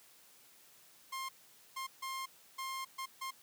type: tone bursts at uneven times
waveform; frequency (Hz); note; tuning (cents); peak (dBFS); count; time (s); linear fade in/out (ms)
sawtooth; 1061; C6; +24; -35; 6; 1.12-1.29 / 1.76-1.87 / 2.02-2.26 / 2.58-2.85 / 2.98-3.06 / 3.21-3.31; 10
effects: white hiss -62 dBFS RMS until 3.42 s + high-pass 100 Hz 12 dB/octave